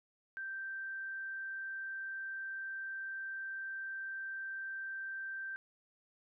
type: tone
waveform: sine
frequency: 1566 Hz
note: G6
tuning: 2 cents flat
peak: -39 dBFS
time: 0.37-5.56 s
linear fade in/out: 0 ms
effects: none